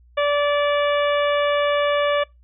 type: harmonic tone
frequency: 580 Hz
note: D5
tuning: 22 cents flat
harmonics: 1 / 2 / 3 / 4 / 5 / 6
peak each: -18 / -24 / -28 / -30 / -32 / -34 dBFS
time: 0.17-2.24 s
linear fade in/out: 10 ms
effects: noise-tail reverb RT60 0.2 s tail -24 dB re dry + added 60 Hz sine -49 dBFS peak until 2.43 s